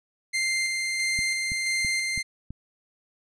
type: tone with tremolo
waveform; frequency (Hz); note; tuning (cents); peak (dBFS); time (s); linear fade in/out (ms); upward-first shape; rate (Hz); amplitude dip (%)
sawtooth; 2093; C7; 0; -20; 0.33-2.23; 20; square; 1.5; 25
type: click train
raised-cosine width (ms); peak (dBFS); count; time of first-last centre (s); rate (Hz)
5; -24; 5; 1.19-2.506; 3.04
effects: resampled to 24000 Hz